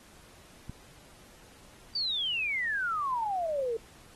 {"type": "click", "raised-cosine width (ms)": 5, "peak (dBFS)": -27, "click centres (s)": 0.696}
{"type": "exponential sweep", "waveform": "sine", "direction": "down", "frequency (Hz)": [4687, 440], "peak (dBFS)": -28, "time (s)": [1.95, 3.77], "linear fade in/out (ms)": 5}
{"effects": ["pink hiss -56 dBFS RMS until 4.15 s", "AAC 32 kbps"]}